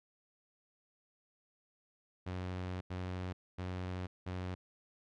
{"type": "tone bursts at uneven times", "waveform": "sawtooth", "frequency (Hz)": 91.4, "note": "F#2", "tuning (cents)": -21, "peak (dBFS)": -34, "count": 4, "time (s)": [[2.26, 2.81], [2.9, 3.33], [3.58, 4.07], [4.26, 4.55]], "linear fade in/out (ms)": 10, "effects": ["low-pass 4000 Hz 12 dB/octave"]}